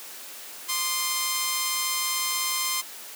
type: tone pair together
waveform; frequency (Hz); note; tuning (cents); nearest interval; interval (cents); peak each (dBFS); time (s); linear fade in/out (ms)
5% pulse; 1046.3 / 1218; C6 / D#6; 0 / -37; minor third; 263; -13 / -22; 0.68-2.82; 20
effects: white hiss -41 dBFS RMS until 3.15 s + high-pass 300 Hz 12 dB/octave